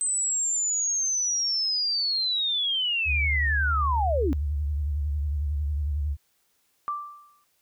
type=linear sweep; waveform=sine; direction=down; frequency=8200 to 247.8 Hz; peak=-23 dBFS; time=0.01-4.33 s; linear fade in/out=0 ms
type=tone with vibrato; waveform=sine; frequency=73.2 Hz; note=D2; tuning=5 cents flat; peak=-24 dBFS; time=3.05-6.17 s; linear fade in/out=50 ms; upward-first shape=sine; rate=11 Hz; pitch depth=86 cents each way
type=tone with exponential decay; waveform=sine; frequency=1174.7 Hz; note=D6; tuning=in tune; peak=-24 dBFS; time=6.88-7.44 s; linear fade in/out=0 ms; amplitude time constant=120 ms
effects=white hiss -69 dBFS RMS until 7.61 s